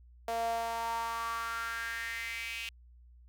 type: tone with high-pass filter sweep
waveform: sawtooth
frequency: 229.9 Hz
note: A#3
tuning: 24 cents flat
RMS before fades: -36 dBFS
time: 0.28-2.69 s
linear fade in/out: 2 ms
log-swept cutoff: 610 to 2700 Hz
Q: 5.7
effects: added 60 Hz sine -54 dBFS peak until 3.28 s